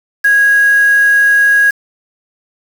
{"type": "tone with quantisation", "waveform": "sine", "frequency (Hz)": 1652, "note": "G#6", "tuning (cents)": -10, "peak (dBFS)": -6, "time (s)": [0.24, 1.71], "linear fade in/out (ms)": 10, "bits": 4, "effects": []}